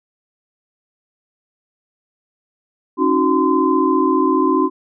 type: tone cluster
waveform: sine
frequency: 273.4 / 313.9 / 369 / 1030 Hz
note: C#4 / D#4 / F#4 / C6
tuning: -24 / +15 / -5 / -28 cents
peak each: -18 dBFS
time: 2.97-4.7 s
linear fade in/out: 50 ms
effects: none